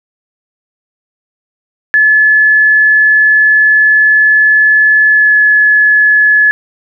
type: tone with pitch glide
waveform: sine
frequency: 1720 to 1708.1 Hz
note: A6 to G#6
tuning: -40 to +48 cents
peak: -4 dBFS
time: 1.94-6.51 s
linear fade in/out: 0 ms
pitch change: -12 cents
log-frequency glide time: 5.08-5.34 s
effects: none